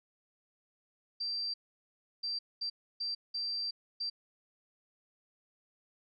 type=tone bursts at uneven times; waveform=sine; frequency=4699 Hz; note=D8; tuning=in tune; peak=-33 dBFS; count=6; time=1.2-1.54 / 2.23-2.39 / 2.61-2.7 / 3-3.15 / 3.34-3.71 / 4-4.1 s; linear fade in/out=10 ms; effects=none